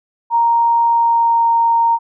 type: tone with pitch glide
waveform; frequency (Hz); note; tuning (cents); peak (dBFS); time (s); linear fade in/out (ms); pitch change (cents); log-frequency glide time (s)
sine; 932.3 to 925.9; A#5 to A#5; 0 to -12; -10; 0.3-1.99; 50; -12; 0.86-1.49
effects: none